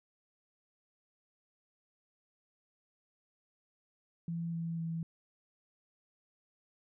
sine tone with pitch steps, 167.9 / 166.26 / 164.63 Hz, E3 / E3 / E3, +32 / +15 / -2 cents, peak -34 dBFS, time 4.28-5.03 s, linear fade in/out 2 ms, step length 250 ms, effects none

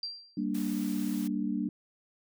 sine tone with exponential decay, 4723 Hz, D8, 9 cents sharp, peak -31 dBFS, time 0.03-0.44 s, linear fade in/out 2 ms, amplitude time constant 89 ms
sine chord, G minor, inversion none, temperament equal, 196 / 233.1 / 293.7 Hz, G3 / Bb3 / D4, 0 / 0 / 0 cents, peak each -33 dBFS, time 0.37-1.69 s, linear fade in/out 5 ms
white noise, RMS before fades -46 dBFS, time 0.54-1.28 s, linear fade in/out 10 ms
effects none

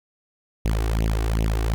sawtooth tone with flanger, 54.8 Hz, A1, 6 cents flat, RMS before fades -22 dBFS, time 0.65-1.74 s, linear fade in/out 0 ms, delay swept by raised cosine 0.32 to 2.72 ms, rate 2.6 Hz, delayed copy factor +1, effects none

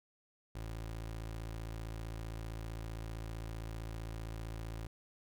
25% pulse tone, 55.4 Hz, A1, 13 cents sharp, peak -37 dBFS, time 0.55-4.87 s, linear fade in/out 5 ms, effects none

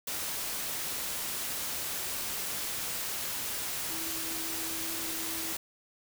sine tone in noise, 326.3 Hz, E4, 18 cents flat, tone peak -43 dBFS, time 3.9-5.53 s, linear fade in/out 5 ms, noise white, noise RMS -35 dBFS, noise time 0.07-5.57 s, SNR -11 dB, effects none

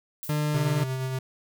violet noise with exponential decay, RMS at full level -35 dBFS, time 0.23-0.62 s, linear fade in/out 0 ms, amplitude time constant 84 ms
40% pulse tone, 150 Hz, D3, 37 cents sharp, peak -23 dBFS, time 0.29-0.84 s, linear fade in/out 5 ms
square tone with tremolo, 130.7 Hz, C3, 1 cent flat, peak -27 dBFS, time 0.54-1.19 s, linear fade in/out 5 ms, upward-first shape sine, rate 8.5 Hz, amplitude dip 30%
effects none

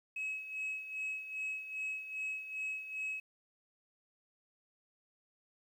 sine tone with tremolo, 2565 Hz, E7, 48 cents flat, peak -33 dBFS, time 0.16-3.2 s, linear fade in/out 5 ms, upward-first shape sine, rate 2.5 Hz, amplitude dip 70%, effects tanh soft clip ceiling -33 dBFS + 11-bit

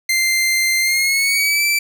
sawtooth tone with pitch glide, 2087 to 2329 Hz, C7 to D7, -5 to -15 cents, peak -11 dBFS, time 0.09-1.79 s, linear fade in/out 5 ms, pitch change +190 cents, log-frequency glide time 0.8-1.64 s, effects none

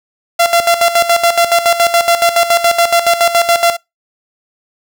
sawtooth tone with tremolo, 684 Hz, F5, 36 cents flat, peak -3 dBFS, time 0.39-3.77 s, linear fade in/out 10 ms, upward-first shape square, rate 7.1 Hz, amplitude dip 70%, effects noise-tail reverb RT60 0.2 s tail -24 dB re dry

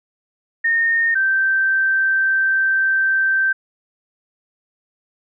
sine tone pair in turn, 1836 / 1559.1 Hz, A#6 / G6, -27 / -10 cents, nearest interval minor third, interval 283 cents, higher first, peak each -14 dBFS, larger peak neither, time 0.64-1.15 / 1.15-3.53 s, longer second, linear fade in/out 10 ms, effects none

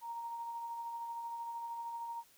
sine tone with tremolo, 932 Hz, A#5, 1 cent flat, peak -38 dBFS, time 0.01-2.24 s, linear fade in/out 50 ms, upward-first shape sine, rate 13 Hz, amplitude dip 30%, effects white hiss -65 dBFS RMS until 2.37 s

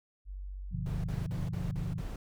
sine tone, 47.58 Hz, F#1, 49 cents sharp, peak -38 dBFS, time 0.25-1.17 s, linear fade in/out 50 ms
sine chord, G dominant seventh, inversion none, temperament equal, 98 / 123.47 / 146.83 / 174.61 Hz, G2 / B2 / D3 / F3, 0 / 0 / 0 / 0 cents, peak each -39 dBFS, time 0.71-2.02 s, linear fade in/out 20 ms
brown noise bursts, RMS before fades -39 dBFS, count 6, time 0.86-2.16 s, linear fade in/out 2 ms, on 180 ms, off 44 ms
effects none

